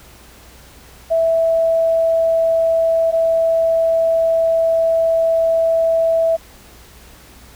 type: tone pair in turn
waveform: sine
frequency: 657 / 657 Hz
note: E5 / E5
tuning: -6 / -6 cents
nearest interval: unison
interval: 0 cents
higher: neither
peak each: -12 dBFS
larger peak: neither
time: 1.1-3.12 / 3.12-6.37 s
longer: second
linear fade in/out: 20 ms
effects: added 60 Hz sine -46 dBFS peak until 7.55 s + pink hiss -44 dBFS RMS until 7.55 s